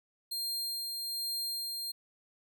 sawtooth tone with tremolo, 4200 Hz, C8, 6 cents sharp, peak -30 dBFS, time 0.31-1.92 s, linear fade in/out 10 ms, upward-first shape sine, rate 1.2 Hz, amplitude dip 30%, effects none

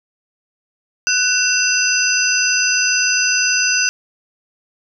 sine tone cluster, 1493 / 2714 / 4902 / 6060 Hz, F#6 / E7 / D#8 / F#8, +15 / +50 / -27 / +40 cents, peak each -19 dBFS, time 1.07-3.89 s, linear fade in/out 0 ms, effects none

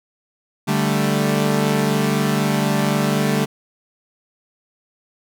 sawtooth chord, D suspended fourth, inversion none, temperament equal, 146.83 / 196 / 220 Hz, D3 / G3 / A3, 0 / 0 / 0 cents, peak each -17 dBFS, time 0.67-3.46 s, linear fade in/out 20 ms, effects none

